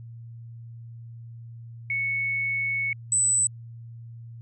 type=tone pair in turn; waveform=sine; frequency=2212 / 7988 Hz; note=C#7 / B8; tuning=-4 / +19 cents; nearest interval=octave + minor seventh; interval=2223 cents; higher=second; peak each=-24 / -19 dBFS; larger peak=second; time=1.9-2.93 / 3.12-3.47 s; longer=first; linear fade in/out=2 ms; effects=added 116 Hz sine -39 dBFS peak until 4.41 s